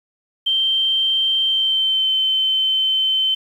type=tone with pitch glide; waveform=sine; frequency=3136 to 3080 Hz; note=G7 to G7; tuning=0 to -31 cents; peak=-15 dBFS; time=0.46-3.35 s; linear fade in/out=10 ms; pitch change=-31 cents; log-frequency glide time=1.45-2.09 s; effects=8-bit